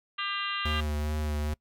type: harmonic tone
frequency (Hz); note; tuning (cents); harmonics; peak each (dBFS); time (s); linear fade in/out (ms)
399; G4; +31; 3 / 4 / 5 / 6 / 7 / 8 / 9 / 10; -34 / -39 / -39 / -46 / -34 / -38 / -44 / -43; 0.18-0.81; 10
type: tone with vibrato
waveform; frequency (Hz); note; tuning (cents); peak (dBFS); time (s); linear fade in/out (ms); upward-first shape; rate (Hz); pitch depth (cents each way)
square; 75.4; D2; +46; -29; 0.65-1.54; 5; sine; 2.4; 22
effects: noise-tail reverb RT60 0.1 s tail -23 dB re dry